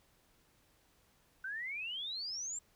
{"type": "exponential sweep", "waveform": "sine", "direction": "up", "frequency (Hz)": [1500, 7570], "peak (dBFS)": -38, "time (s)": [1.44, 2.59], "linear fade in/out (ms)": 5, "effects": ["pink hiss -70 dBFS RMS until 2.75 s"]}